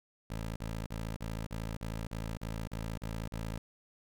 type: tone bursts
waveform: 15% pulse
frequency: 55 Hz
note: A1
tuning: in tune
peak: -30 dBFS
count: 11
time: 0.3-3.58 s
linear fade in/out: 5 ms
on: 260 ms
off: 42 ms
effects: none